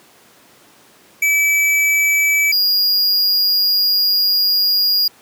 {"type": "tone pair in turn", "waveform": "square", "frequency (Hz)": [2301, 4853], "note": ["D7", "D#8"], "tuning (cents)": [-36, -44], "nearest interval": "octave + minor second", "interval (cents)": 1292, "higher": "second", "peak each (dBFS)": -13, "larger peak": "neither", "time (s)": [[1.22, 2.52], [2.52, 5.08]], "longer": "second", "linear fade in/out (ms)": 5, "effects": ["pink hiss -48 dBFS RMS until 5.21 s", "high-pass 200 Hz 12 dB/octave"]}